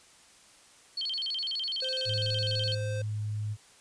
sine tone with vibrato, 3709 Hz, A#7, 9 cents flat, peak -30 dBFS, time 0.97-2.75 s, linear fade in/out 5 ms, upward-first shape square, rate 12 Hz, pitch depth 290 cents each way
square tone, 520 Hz, C5, 11 cents flat, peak -36 dBFS, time 1.82-3.02 s, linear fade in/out 5 ms
sine tone with pitch glide, 106.8 to 105.76 Hz, G#2 to G#2, +49 to +32 cents, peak -30 dBFS, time 2.05-3.57 s, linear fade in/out 50 ms, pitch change -17 cents, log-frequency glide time 2.91-3.19 s
effects white hiss -57 dBFS RMS until 3.8 s + resampled to 22050 Hz

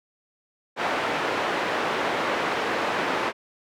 pink band-pass noise, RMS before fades -26 dBFS, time 0.76-3.33 s, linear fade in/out 50 ms, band 390 to 2200 Hz, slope 12 dB/octave, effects none

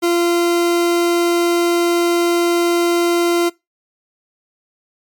40% pulse tone, 344.5 Hz, F4, 24 cents flat, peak -12 dBFS, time 0.02-3.5 s, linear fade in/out 20 ms, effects noise-tail reverb RT60 0.2 s tail -22 dB re dry + MP3 96 kbps

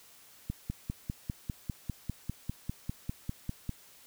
click train, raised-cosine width 5 ms, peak -21 dBFS, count 17, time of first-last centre 0.5-3.694 s, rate 5.01 Hz, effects white hiss -57 dBFS RMS until 4.06 s

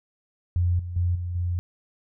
sine tone with level steps, 88.1 Hz, F2, 16 cents sharp, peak -19 / -30 / -20 / -27 / -23 dBFS, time 0.56-1.59 s, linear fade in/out 0 ms, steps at 0.79 / 0.96 / 1.15 / 1.35 s, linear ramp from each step 5 ms, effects none

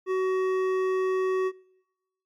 sine tone with hard clipping, 375 Hz, F#4, 23 cents sharp, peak -25 dBFS, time 0.06-1.52 s, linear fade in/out 50 ms, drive 11 dB, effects noise-tail reverb RT60 1.0 s tail -25 dB re dry + MP3 96 kbps

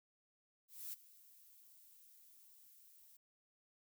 violet noise with ADSR envelope, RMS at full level -45 dBFS, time 0.68-3.17 s, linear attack 250 ms, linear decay 18 ms, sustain -19 dB, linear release 6 ms, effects none

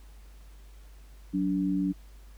sine tone pair together, 185 / 288.7 Hz, F#3 / D4, 0 / -30 cents, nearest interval minor sixth, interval 770 cents, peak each -28 / -27 dBFS, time 1.33-1.93 s, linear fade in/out 20 ms, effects added 50 Hz sine -47 dBFS peak until 2.37 s + pink hiss -61 dBFS RMS until 2.37 s

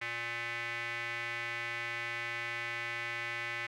square tone with band-pass filter, 117.6 Hz, A#2, 16 cents sharp, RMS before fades -38 dBFS, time 0.01-3.67 s, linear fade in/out 10 ms, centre 2100 Hz, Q 3.8, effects none

